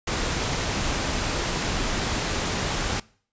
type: noise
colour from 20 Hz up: pink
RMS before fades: -26 dBFS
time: 0.07-3 s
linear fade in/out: 5 ms
effects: noise-tail reverb RT60 0.5 s tail -23 dB re dry + resampled to 16000 Hz